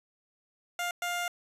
15% pulse tone bursts at uneven times, 703 Hz, F5, 11 cents sharp, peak -24 dBFS, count 2, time 0.79-0.91 / 1.02-1.28 s, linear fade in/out 2 ms, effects resampled to 32000 Hz

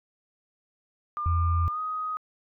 sine tone with pitch glide, 1200 to 1253.1 Hz, D6 to D#6, +37 to +12 cents, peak -28 dBFS, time 1.17-2.17 s, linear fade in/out 0 ms, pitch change +75 cents, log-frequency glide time 1.7-1.79 s
sine tone, 84.4 Hz, E2, 41 cents sharp, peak -21 dBFS, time 1.26-1.68 s, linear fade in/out 0 ms
effects tanh soft clip ceiling -14 dBFS

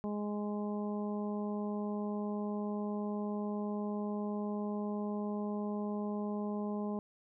harmonic tone, 207.7 Hz, G#3, in tune, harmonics 1 / 2 / 3 / 4 / 5, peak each -35 / -41 / -45 / -47 / -49 dBFS, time 0.04-6.99 s, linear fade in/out 0 ms, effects none

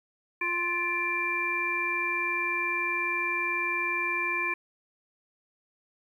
harmonic tone with a mistuned harmonic, 349.2 Hz, F4, in tune, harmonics 1 / 3 / 5 / 7, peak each -38 / -33 / -34 / -28 dBFS, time 0.41-4.54 s, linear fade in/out 5 ms, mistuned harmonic 7, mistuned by -59 cents, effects 10-bit

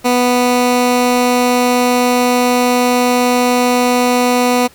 15% pulse tone, 246.9 Hz, B3, in tune, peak -4 dBFS, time 0.04-4.68 s, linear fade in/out 20 ms, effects pink hiss -44 dBFS RMS until 4.74 s

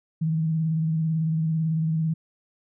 sine tone with vibrato, 160 Hz, D#3, 49 cents sharp, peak -21 dBFS, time 0.21-2.14 s, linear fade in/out 10 ms, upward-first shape square, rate 18 Hz, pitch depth 31 cents each way, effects none

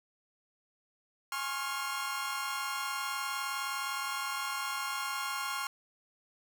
sawtooth chord, Db major seventh, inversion second, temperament equal with one note detuned, 830.6 / 1069.1 / 1108.7 / 1396.9 Hz, Ab5 / C6 / Db6 / F6, 0 / +37 / 0 / 0 cents, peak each -39 / -34 / -38 / -34 dBFS, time 1.32-5.67 s, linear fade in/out 2 ms, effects none

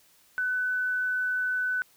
sine tone, 1501 Hz, F#6, 24 cents sharp, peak -25 dBFS, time 0.38-1.82 s, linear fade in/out 0 ms, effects white hiss -61 dBFS RMS until 1.96 s

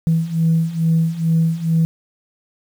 sine beating tone pair, 162 / 164.3 Hz, E3 / E3, -30 / -5 cents, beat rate 2.3 Hz, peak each -18 / -15 dBFS, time 0.07-1.85 s, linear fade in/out 0 ms, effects tanh soft clip ceiling -8 dBFS + 7-bit

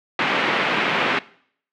white band-pass noise, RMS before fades -21 dBFS, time 0.19-1.19 s, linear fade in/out 2 ms, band 160 to 2700 Hz, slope 24 dB/octave, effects noise-tail reverb RT60 0.6 s tail -20 dB re dry

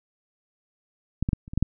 clicks, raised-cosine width 5 ms, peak -11 / -12 / -9 / -29 / -22 / -11 / -8 dBFS, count 7, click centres 1.226 / 1.289 / 1.332 / 1.479 / 1.535 / 1.576 / 1.626 s, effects none

